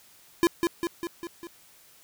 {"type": "tone with echo", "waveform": "square", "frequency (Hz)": 340.8, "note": "F4", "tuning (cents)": -42, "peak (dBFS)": -18, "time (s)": [0.43, 0.47], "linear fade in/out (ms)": 0, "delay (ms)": 200, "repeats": 5, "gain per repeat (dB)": -4, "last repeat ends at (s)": 1.47, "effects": ["white hiss -56 dBFS RMS until 2.03 s"]}